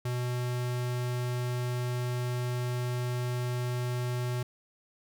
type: tone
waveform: square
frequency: 123.47 Hz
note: B2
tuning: in tune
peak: -30 dBFS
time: 0.05-4.43 s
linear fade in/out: 5 ms
effects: none